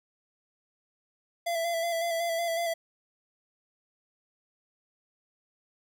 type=tone with vibrato; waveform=square; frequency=673 Hz; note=E5; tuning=36 cents sharp; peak=-28 dBFS; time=1.46-2.74 s; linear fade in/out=10 ms; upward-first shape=square; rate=5.4 Hz; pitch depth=27 cents each way; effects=none